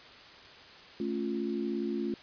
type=chord; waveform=sine; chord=A augmented; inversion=none; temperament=equal; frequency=220 / 277.2 / 349.2 Hz; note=A3 / C#4 / E#4; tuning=0 / 0 / 0 cents; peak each=-34 / -36 / -34 dBFS; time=1-2.14 s; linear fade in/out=2 ms; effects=white hiss -51 dBFS RMS until 2.22 s + resampled to 11025 Hz